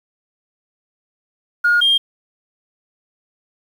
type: tone pair in turn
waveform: sine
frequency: 1430 / 3210 Hz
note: F6 / G7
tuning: +41 / +40 cents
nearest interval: octave + major second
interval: 1399 cents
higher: second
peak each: -10 dBFS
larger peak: neither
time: 1.64-1.81 / 1.81-1.98 s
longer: neither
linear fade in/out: 10 ms
effects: tanh soft clip ceiling -7 dBFS + 7-bit